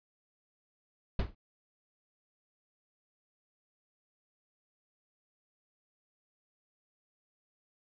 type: noise with exponential decay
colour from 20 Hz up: brown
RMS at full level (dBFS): -23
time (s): 1.19-1.35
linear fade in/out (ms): 5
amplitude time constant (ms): 33
effects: resampled to 11025 Hz